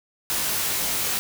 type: noise with comb filter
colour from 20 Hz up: white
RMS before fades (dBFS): -25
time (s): 0.3-1.19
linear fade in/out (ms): 0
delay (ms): 19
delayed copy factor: +1
effects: none